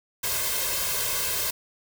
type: noise with comb filter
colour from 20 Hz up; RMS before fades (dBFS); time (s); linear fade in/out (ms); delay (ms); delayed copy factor
white; -27; 0.23-1.51; 10; 1.9; +0.85
effects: none